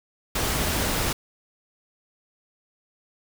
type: noise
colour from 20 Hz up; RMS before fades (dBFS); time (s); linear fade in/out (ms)
pink; -25; 0.35-1.13; 5
effects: none